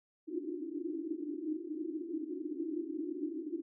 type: band-pass noise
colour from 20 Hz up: white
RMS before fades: -39 dBFS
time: 0.27-3.62 s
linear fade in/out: 20 ms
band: 290 to 350 Hz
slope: 96 dB/octave
effects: none